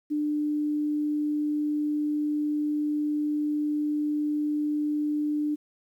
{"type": "tone", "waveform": "sine", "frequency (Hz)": 298.2, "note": "D4", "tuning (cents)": 27, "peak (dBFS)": -24, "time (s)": [0.1, 5.56], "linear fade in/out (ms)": 20, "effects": ["10-bit"]}